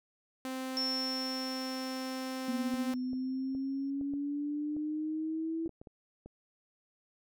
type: tone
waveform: sawtooth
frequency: 260.4 Hz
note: C4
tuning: 8 cents flat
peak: -32 dBFS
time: 0.45-2.94 s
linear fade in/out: 0 ms
type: tone with exponential decay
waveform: sine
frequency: 5400 Hz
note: E8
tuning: 41 cents sharp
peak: -30 dBFS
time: 0.77-3.9 s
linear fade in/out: 0 ms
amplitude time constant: 680 ms
type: exponential sweep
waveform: sine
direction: up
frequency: 240 to 329.6 Hz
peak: -32 dBFS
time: 2.48-5.68 s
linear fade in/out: 5 ms
type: clicks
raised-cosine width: 2 ms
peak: -35 dBFS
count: 11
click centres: 2.739 / 3.132 / 3.55 / 4.012 / 4.137 / 4.766 / 5.66 / 5.693 / 5.815 / 5.872 / 6.26 s
effects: none